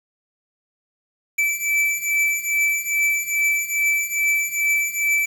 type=beating tone pair; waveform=square; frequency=2317 / 2319.4 Hz; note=D7 / D7; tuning=-24 / -22 cents; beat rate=2.4 Hz; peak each=-24 / -21 dBFS; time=1.38-5.26 s; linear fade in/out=10 ms; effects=7-bit